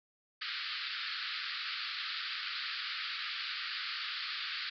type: band-pass noise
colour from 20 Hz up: white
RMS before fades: -39 dBFS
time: 0.41-4.7 s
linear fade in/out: 10 ms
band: 1200 to 4800 Hz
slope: 96 dB/octave
effects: none